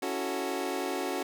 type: chord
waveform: 25% pulse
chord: F# minor seventh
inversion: second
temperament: equal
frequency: 277.2 / 329.6 / 370 / 440 Hz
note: C#4 / E4 / F#4 / A4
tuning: 0 / 0 / 0 / 0 cents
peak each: -32 / -36 / -30 / -34 dBFS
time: 0.02-1.23 s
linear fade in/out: 5 ms
effects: none